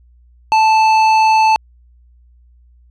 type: tone with hard clipping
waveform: sine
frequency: 878 Hz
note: A5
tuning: 4 cents flat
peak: -10 dBFS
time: 0.52-1.56 s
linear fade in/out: 0 ms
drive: 10 dB
effects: added 60 Hz sine -45 dBFS peak until 2.9 s + resampled to 24000 Hz